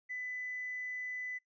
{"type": "tone with tanh clipping", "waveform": "triangle", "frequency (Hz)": 2000, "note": "B6", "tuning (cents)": 21, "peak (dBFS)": -38, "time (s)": [0.09, 1.39], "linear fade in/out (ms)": 20, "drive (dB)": 4, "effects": ["noise-tail reverb RT60 0.1 s tail -19 dB re dry", "resampled to 16000 Hz"]}